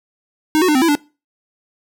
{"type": "tone with pitch steps", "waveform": "square", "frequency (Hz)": [309.7, 367.5, 300.8, 259.6, 332.5, 292.3], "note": ["D#4", "F#4", "D4", "C4", "E4", "D4"], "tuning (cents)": [-8, -12, 42, -13, 15, -8], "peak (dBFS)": -12, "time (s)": [0.55, 0.952], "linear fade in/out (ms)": 0, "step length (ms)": 67, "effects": ["noise-tail reverb RT60 0.3 s tail -22 dB re dry"]}